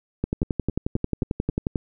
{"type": "two click trains", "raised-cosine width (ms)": 3, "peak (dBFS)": [-10, -17], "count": [18, 5], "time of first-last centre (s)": [[0.24, 1.758], [0.43, 1.497]], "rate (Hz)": [11.2, 3.75], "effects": []}